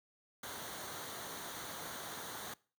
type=noise with comb filter; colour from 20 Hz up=pink; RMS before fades=-45 dBFS; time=0.43-2.54 s; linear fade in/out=5 ms; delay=0.39 ms; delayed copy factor=-0.6; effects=noise-tail reverb RT60 0.4 s tail -23 dB re dry + high-pass 100 Hz 12 dB/octave